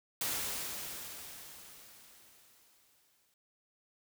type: noise with exponential decay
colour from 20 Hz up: white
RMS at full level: -34 dBFS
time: 0.21-3.34 s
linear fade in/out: 2 ms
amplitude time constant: 680 ms
effects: none